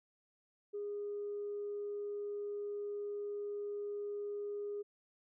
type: tone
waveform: sine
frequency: 410.4 Hz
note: G#4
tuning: 21 cents flat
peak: -37 dBFS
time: 0.73-4.83 s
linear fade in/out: 20 ms
effects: tanh soft clip ceiling -33 dBFS